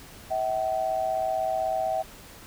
sine tone pair together, 646 / 762 Hz, E5 / G5, -35 / -49 cents, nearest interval minor third, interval 286 cents, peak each -27 dBFS, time 0.3-2.03 s, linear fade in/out 20 ms, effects pink hiss -47 dBFS RMS until 2.46 s

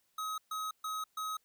square tone bursts, 1270 Hz, D#6, 35 cents sharp, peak -36 dBFS, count 4, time 0.18-1.37 s, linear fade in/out 5 ms, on 200 ms, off 130 ms, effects white hiss -75 dBFS RMS until 1.44 s

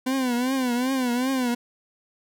40% pulse tone with vibrato, 253.4 Hz, B3, 45 cents sharp, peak -21 dBFS, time 0.06-1.55 s, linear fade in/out 10 ms, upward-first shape triangle, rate 2.6 Hz, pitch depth 120 cents each way, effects none

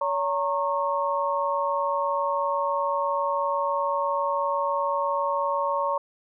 sine tone cluster, 566 / 923 / 1091 Hz, C#5 / A#5 / C#6, +36 / -17 / -28 cents, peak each -27 dBFS, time 0.01-5.98 s, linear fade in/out 5 ms, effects none

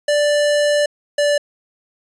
square tone pair in turn, 587.3 / 583.2 Hz, D5 / D5, 0 / -12 cents, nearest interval unison, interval 12 cents, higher first, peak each -14 / -14 dBFS, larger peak neither, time 0.08-0.86 / 1.18-1.38 s, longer first, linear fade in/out 5 ms, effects resampled to 22050 Hz

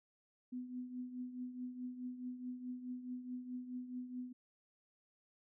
sine tone with tremolo, 250 Hz, B3, 21 cents sharp, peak -39 dBFS, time 0.52-4.33 s, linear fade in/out 10 ms, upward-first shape triangle, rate 4.7 Hz, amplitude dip 70%, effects none

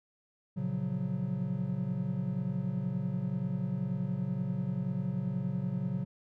triangle chord, Gb major seventh, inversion first, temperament equal, 116.54 / 138.59 / 174.61 / 185 Hz, Bb2 / Db3 / F3 / Gb3, 0 / 0 / 0 / 0 cents, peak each -37 / -33 / -38 / -32 dBFS, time 0.56-6.05 s, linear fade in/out 20 ms, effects none

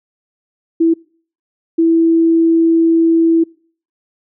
sine tone bursts at uneven times, 329.6 Hz, E4, in tune, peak -8 dBFS, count 2, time 0.8-0.94 / 1.78-3.44 s, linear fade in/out 10 ms, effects noise-tail reverb RT60 0.5 s tail -26 dB re dry

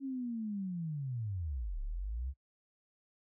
sine linear two-way sweep, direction down then up, 277.2 to 32.7 to 69.8 Hz, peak -35 dBFS, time 0-2.34 s, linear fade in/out 50 ms, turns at 1.81 s, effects noise-tail reverb RT60 0.1 s tail -21 dB re dry

